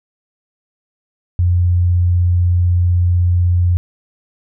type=tone; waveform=sine; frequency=88.4 Hz; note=F2; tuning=22 cents sharp; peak=-10 dBFS; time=1.39-3.77 s; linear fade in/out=0 ms; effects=none